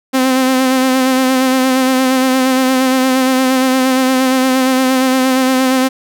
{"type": "tone with vibrato", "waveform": "sawtooth", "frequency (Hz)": 260, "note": "C4", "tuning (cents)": -11, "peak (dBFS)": -6, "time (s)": [0.13, 5.89], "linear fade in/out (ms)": 20, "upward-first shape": "sine", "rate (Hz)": 8.6, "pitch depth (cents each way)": 30, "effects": []}